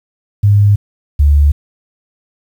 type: tone pair in turn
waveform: sine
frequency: 102.3 / 72.34 Hz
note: G#2 / D2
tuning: -26 / -26 cents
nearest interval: tritone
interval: 600 cents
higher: first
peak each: -5 dBFS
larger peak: neither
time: 0.43-0.76 / 1.19-1.52 s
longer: neither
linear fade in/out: 10 ms
effects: 7-bit